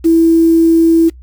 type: tone with quantisation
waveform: sine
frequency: 329.6 Hz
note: E4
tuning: in tune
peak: -5 dBFS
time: 0.04-1.1 s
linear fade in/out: 20 ms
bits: 5
effects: noise-tail reverb RT60 0.1 s tail -21 dB re dry + added 62 Hz sine -33 dBFS peak until 1.22 s

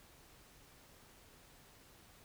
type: silence
effects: pink hiss -62 dBFS RMS until 2.24 s

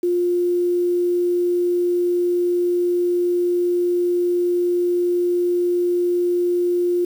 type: tone with quantisation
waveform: sine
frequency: 352.6 Hz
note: F4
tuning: 17 cents sharp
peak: -16 dBFS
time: 0.03-7.05 s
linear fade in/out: 5 ms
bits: 7
effects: none

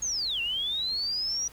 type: linear two-way sweep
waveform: sine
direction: down then up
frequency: 6650 to 2700 to 5840 Hz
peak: -27 dBFS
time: 0.02-1.48 s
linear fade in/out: 5 ms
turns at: 0.41 s
effects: added 50 Hz sine -53 dBFS peak until 1.52 s + pink hiss -52 dBFS RMS until 1.52 s

